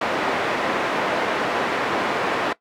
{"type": "band-pass noise", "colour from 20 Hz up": "pink", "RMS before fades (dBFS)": -23, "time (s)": [0.01, 2.53], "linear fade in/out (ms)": 5, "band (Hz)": [360, 2000], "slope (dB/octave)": 12, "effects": ["noise-tail reverb RT60 0.1 s tail -18 dB re dry"]}